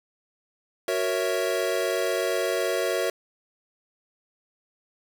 square chord, F# dominant seventh, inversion none, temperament equal with one note detuned, 370 / 466.2 / 554.4 / 657.4 Hz, F#4 / A#4 / C#5 / E5, 0 / 0 / 0 / -5 cents, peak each -30 dBFS, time 0.88-3.1 s, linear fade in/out 2 ms, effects none

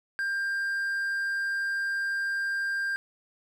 triangle tone, 1593 Hz, G6, 27 cents sharp, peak -25 dBFS, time 0.19-2.96 s, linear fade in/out 0 ms, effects none

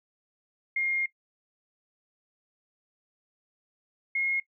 sine tone pair in turn, 2129 / 2154 Hz, C7 / C7, +30 / +50 cents, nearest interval unison, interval 20 cents, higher second, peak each -25 dBFS, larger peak neither, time 0.76-1.06 / 4.15-4.4 s, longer first, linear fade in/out 5 ms, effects noise-tail reverb RT60 0.1 s tail -18 dB re dry

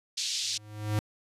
pink band-pass noise, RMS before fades -32 dBFS, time 0.17-0.58 s, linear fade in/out 10 ms, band 3500 to 6600 Hz, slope 24 dB/octave
square tone with exponential growth, 105.9 Hz, G#2, 34 cents sharp, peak -24 dBFS, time 0.43-0.99 s, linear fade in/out 0 ms, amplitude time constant 120 ms
effects resampled to 32000 Hz

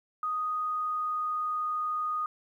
sine tone with pitch glide, 1244.5 to 1236.6 Hz, D#6 to D#6, 0 to -11 cents, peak -28 dBFS, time 0.23-2.26 s, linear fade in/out 2 ms, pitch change -11 cents, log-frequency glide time 0.43-1.66 s, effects 11-bit

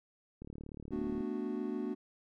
click train, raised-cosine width 3 ms, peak -33 dBFS, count 30, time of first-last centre 0.42-1.206 s, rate 36.9 Hz
triangle chord, B minor seventh, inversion third, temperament equal, 220 / 246.9 / 293.7 / 370 Hz, A3 / B3 / D4 / F#4, 0 / 0 / 0 / 0 cents, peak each -38 dBFS, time 0.91-1.95 s, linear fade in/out 20 ms
effects none

